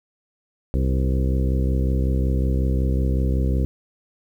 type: harmonic tone with a mistuned harmonic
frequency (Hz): 65.41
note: C2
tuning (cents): 0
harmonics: 1 / 2 / 3 / 4 / 5 / 6 / 7 / 8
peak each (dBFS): -19 / -25 / -29 / -31 / -33 / -35 / -36 / -37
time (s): 0.74-3.65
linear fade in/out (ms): 0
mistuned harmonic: 7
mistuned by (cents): +29
effects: 9-bit